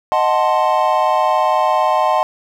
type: chord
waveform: triangle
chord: D# diminished seventh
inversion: none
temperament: equal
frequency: 622.3 / 740 / 880 / 1046.5 Hz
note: D#5 / F#5 / A5 / C6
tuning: 0 / 0 / 0 / 0 cents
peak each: -16 dBFS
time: 0.12-2.23 s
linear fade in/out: 0 ms
effects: none